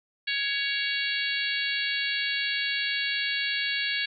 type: harmonic tone with a mistuned harmonic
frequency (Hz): 556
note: C#5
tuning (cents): +5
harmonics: 3 / 4 / 5 / 6 / 7 / 8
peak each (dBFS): -31 / -32 / -33 / -34 / -34 / -35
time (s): 0.27-4.06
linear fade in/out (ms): 10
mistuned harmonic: 4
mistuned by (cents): +19
effects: none